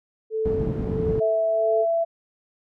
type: tone with tremolo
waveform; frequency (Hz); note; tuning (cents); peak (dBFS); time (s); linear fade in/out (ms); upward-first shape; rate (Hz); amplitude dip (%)
sine; 440; A4; 0; -21; 0.3-1.86; 50; sine; 1.5; 80
type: low-pass noise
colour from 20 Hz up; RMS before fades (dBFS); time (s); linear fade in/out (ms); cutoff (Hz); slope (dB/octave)
white; -27; 0.45-1.2; 5; 200; 12
type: tone with pitch glide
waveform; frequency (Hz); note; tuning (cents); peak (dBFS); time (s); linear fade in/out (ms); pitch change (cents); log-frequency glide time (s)
sine; 656 to 667.9; E5 to E5; -9 to +23; -19; 1.2-2.05; 20; +32; 1.46-1.77
effects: none